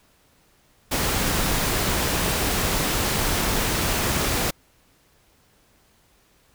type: noise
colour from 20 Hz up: pink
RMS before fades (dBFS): -23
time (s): 0.91-4.51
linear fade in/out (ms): 10
effects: pink hiss -60 dBFS RMS until 6.54 s